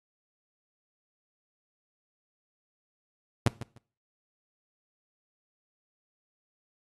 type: tone with echo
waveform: sawtooth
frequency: 116.54 Hz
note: A#2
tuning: in tune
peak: -15 dBFS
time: 3.46-3.48 s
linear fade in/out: 0 ms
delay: 150 ms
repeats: 2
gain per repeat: -15 dB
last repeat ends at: 3.78 s
effects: noise-tail reverb RT60 0.4 s tail -20 dB re dry + AAC 32 kbps